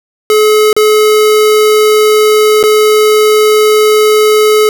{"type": "tone with dropouts", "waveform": "square", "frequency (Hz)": 427.5, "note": "A4", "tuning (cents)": -50, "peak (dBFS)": -5, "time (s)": [0.3, 4.69], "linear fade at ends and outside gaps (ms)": 1, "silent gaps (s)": [[0.729, 0.765], [2.629, 2.637]], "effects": []}